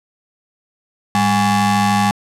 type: ring-modulated tone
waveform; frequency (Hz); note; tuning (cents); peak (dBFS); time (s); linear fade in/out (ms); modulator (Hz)
35% pulse; 310.3; D#4; -5; -8; 1.15-2.11; 0; 512
effects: low-pass 11000 Hz 12 dB/octave